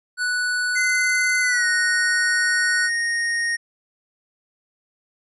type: tone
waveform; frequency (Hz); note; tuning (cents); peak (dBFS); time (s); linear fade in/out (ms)
square; 1480; F#6; 0; -21; 0.17-2.9; 50
type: tone with pitch glide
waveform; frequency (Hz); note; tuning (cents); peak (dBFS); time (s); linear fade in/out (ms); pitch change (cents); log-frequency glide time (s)
square; 2065 to 1861.1; C7 to A#6; -23 to -3; -21; 0.75-3.57; 20; -180; 1.41-1.66
effects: resampled to 24000 Hz